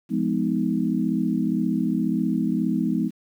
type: chord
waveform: sine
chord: F half-diminished seventh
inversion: none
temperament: just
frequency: 174.61 / 209.5 / 251.4 / 314.3 Hz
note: F3 / Ab3 / Cb4 / Eb4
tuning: 0 / +15 / +31 / +18 cents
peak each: -27 / -25 / -25 / -27 dBFS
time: 0.09-3.11 s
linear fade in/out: 50 ms
effects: 9-bit